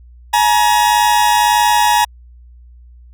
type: tone pair together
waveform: 40% pulse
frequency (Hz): 846 / 947.7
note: G#5 / A#5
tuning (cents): +32 / +28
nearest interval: major second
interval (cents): 196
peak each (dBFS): -12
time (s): 0.33-2.05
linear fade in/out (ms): 10
effects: added 60 Hz sine -38 dBFS peak until 3.13 s